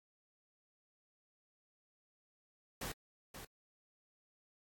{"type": "noise with echo", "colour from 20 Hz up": "pink", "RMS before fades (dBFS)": -42, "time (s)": [2.81, 2.92], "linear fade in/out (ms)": 5, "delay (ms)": 530, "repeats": 1, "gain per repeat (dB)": -8, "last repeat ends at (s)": 3.45, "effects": ["AAC 64 kbps"]}